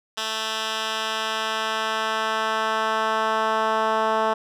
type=tone with band-pass filter sweep; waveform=10% pulse; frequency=220 Hz; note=A3; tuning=in tune; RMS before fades=-24 dBFS; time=0.17-4.34 s; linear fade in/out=10 ms; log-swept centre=3700 to 880 Hz; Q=0.93; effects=none